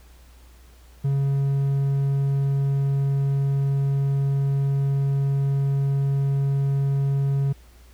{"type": "tone", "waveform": "triangle", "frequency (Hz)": 138.4, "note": "C#3", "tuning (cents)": -2, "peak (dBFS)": -17, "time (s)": [1.04, 7.53], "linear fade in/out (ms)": 10, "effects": ["added 60 Hz sine -47 dBFS peak until 7.93 s", "pink hiss -56 dBFS RMS until 7.93 s"]}